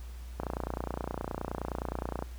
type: click train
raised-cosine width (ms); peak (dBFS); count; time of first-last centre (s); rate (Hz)
1; -19; 55; 0.4-2.224; 29.6
effects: added 60 Hz sine -40 dBFS peak until 2.38 s + pink hiss -56 dBFS RMS until 2.38 s